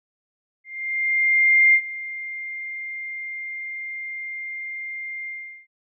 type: tone with ADSR envelope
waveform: sine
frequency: 2107 Hz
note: C7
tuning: 12 cents sharp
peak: -11 dBFS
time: 0.64-5.67 s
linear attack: 1100 ms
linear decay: 67 ms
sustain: -18 dB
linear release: 390 ms
effects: none